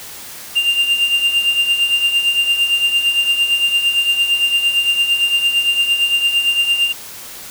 triangle tone with tremolo, 2794 Hz, F7, in tune, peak -8 dBFS, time 0.55-6.93 s, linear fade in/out 20 ms, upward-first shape triangle, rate 8.8 Hz, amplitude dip 70%, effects white hiss -33 dBFS RMS until 7.5 s

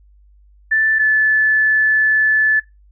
sine tone pair in turn, 1760 / 1737.8 Hz, A6 / A6, 0 / -22 cents, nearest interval unison, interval 22 cents, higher first, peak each -12 / -11 dBFS, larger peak second, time 0.71-0.99 / 0.99-2.6 s, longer second, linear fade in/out 10 ms, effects noise-tail reverb RT60 0.2 s tail -19 dB re dry + added 50 Hz sine -46 dBFS peak until 2.91 s

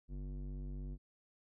square tone with low-pass filter, 48.22 Hz, G1, 28 cents flat, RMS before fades -43 dBFS, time 0.08-0.98 s, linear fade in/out 50 ms, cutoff 260 Hz, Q 1.3, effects none

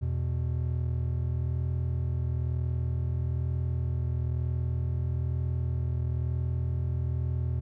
triangle tone pair together, 82.41 / 123.47 Hz, E2 / B2, 0 / 0 cents, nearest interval perfect fifth, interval 700 cents, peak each -27 / -28 dBFS, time 0.01-7.61 s, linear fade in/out 20 ms, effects none

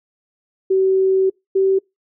sine tone pair in turn, 381.1 / 384.9 Hz, G4 / G4, -49 / -32 cents, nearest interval unison, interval 17 cents, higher second, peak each -12 dBFS, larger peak neither, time 0.7-1.3 / 1.55-1.79 s, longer first, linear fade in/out 10 ms, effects noise-tail reverb RT60 0.2 s tail -26 dB re dry

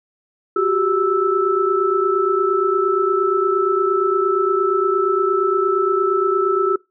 sine tone cluster, 367 / 395.6 / 1316 Hz, F#4 / G4 / E6, -14 / +16 / -3 cents, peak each -19 dBFS, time 0.56-6.76 s, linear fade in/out 5 ms, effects noise-tail reverb RT60 0.2 s tail -22 dB re dry

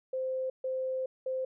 sine tone bursts at uneven times, 520 Hz, C5, 11 cents flat, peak -30 dBFS, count 3, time 0.13-0.5 / 0.64-1.06 / 1.26-1.45 s, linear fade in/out 5 ms, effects none

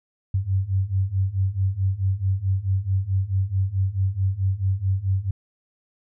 sine beating tone pair, 93.5 / 98.1 Hz, F#2 / G2, +19 / +2 cents, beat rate 4.6 Hz, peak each -24 / -22 dBFS, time 0.34-5.31 s, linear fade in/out 5 ms, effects none

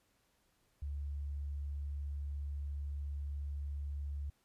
sine tone, 71.5 Hz, D2, 46 cents flat, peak -37 dBFS, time 0.82-4.3 s, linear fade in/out 5 ms, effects pink hiss -75 dBFS RMS until 4.44 s + resampled to 32000 Hz

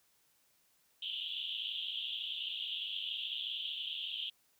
pink band-pass noise, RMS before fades -40 dBFS, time 1.02-4.3 s, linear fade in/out 5 ms, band 2900 to 3500 Hz, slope 96 dB/octave, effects white hiss -72 dBFS RMS until 4.59 s

